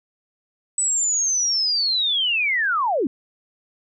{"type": "linear sweep", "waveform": "sine", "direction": "down", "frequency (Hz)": [8030, 230.8], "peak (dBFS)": -18, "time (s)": [0.78, 3.07], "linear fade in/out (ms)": 2, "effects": []}